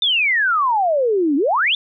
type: exponential two-way sweep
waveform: sine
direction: down then up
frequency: 3636 to 268.7 to 3636 Hz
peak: -14 dBFS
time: 0.02-1.75 s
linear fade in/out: 2 ms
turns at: 1.36 s
effects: none